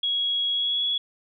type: tone with pitch glide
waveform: sine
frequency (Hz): 3322 to 3368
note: G#7 to G#7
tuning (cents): 0 to +24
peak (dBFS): -22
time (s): 0.03-0.98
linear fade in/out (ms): 5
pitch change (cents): +24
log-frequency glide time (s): 0.51-0.83
effects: none